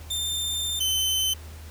sawtooth tone pair in turn, 3592 / 3062 Hz, A7 / G7, +35 / -41 cents, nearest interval minor third, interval 276 cents, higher first, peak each -23 / -19 dBFS, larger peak second, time 0.1-0.8 / 0.8-1.34 s, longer first, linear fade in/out 10 ms, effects added 78 Hz sine -39 dBFS peak until 1.7 s + pink hiss -48 dBFS RMS until 1.7 s

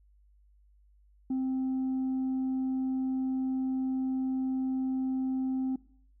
sine tone with tanh clipping, 261.6 Hz, C4, in tune, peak -28 dBFS, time 1.3-5.76 s, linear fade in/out 5 ms, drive 1 dB, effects noise-tail reverb RT60 0.6 s tail -21 dB re dry + added 50 Hz sine -59 dBFS peak until 6.2 s

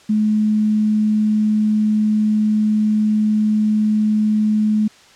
sine tone with quantisation, 213.6 Hz, G#3, 49 cents sharp, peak -13 dBFS, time 0.09-4.88 s, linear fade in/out 10 ms, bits 7, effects white hiss -47 dBFS RMS until 5.15 s + low-pass 6000 Hz 12 dB/octave

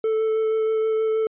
triangle tone with vibrato, 440 Hz, A4, in tune, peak -17 dBFS, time 0.04-1.27 s, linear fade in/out 2 ms, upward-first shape sine, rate 6.3 Hz, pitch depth 10 cents each way, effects resampled to 8000 Hz

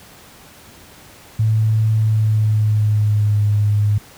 sine tone with pitch glide, 109.7 to 104.08 Hz, A2 to G#2, -5 to +4 cents, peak -12 dBFS, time 1.39-3.98 s, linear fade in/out 5 ms, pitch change -91 cents, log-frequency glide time 1.94-3.43 s, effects pink hiss -43 dBFS RMS until 4.17 s + high-pass 60 Hz 12 dB/octave

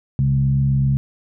sine tone with frequency modulation, 135.1 Hz, C#3, 44 cents flat, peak -14 dBFS, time 0.19-0.97 s, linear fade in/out 0 ms, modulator 68.1 Hz, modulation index 0.58, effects none

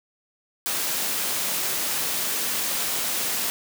white high-pass noise, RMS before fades -26 dBFS, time 0.66-3.5 s, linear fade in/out 0 ms, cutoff 150 Hz, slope 12 dB/octave, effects none

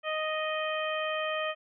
harmonic tone, 622.3 Hz, D#5, in tune, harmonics 1 / 2 / 3 / 4 / 5, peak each -32 / -35 / -37 / -38 / -39 dBFS, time 0.03-1.55 s, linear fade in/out 50 ms, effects none

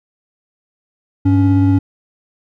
triangle tone pair together, 99.3 / 280.9 Hz, G2 / C#4, +23 / +23 cents, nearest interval octave + tritone, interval 1800 cents, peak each -10 / -10 dBFS, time 1.25-1.79 s, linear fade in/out 10 ms, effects none

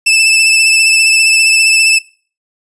sawtooth tone with vibrato, 2637 Hz, E7, in tune, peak -3 dBFS, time 0.06-1.99 s, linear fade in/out 10 ms, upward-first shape sine, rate 15 Hz, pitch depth 22 cents each way, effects noise-tail reverb RT60 0.4 s tail -21 dB re dry + resampled to 24000 Hz

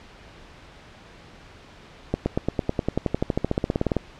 accelerating click train, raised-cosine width 2 ms, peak -8 dBFS, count 24, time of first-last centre 2.14-3.967 s, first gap 120 ms, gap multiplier 0.96, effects pink hiss -47 dBFS RMS until 4.19 s + low-pass 4000 Hz 12 dB/octave

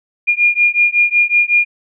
sine beating tone pair, 2417 / 2422.4 Hz, D7 / D#7, +49 / -47 cents, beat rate 5.4 Hz, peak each -13 dBFS, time 0.27-1.65 s, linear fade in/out 20 ms, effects none

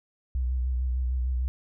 sine tone with vibrato, 63 Hz, B1, 35 cents sharp, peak -24 dBFS, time 0.35-1.48 s, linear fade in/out 0 ms, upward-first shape sine, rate 6.6 Hz, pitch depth 45 cents each way, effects none

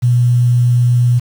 sine tone with quantisation, 121.8 Hz, B2, 24 cents flat, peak -8 dBFS, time 0.02-1.2 s, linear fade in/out 20 ms, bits 6, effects none

